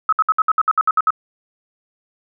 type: tone bursts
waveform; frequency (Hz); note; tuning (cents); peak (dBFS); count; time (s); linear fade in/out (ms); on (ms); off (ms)
sine; 1282; E6; -49; -11; 11; 0.09-1.105; 2; 35; 63
effects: none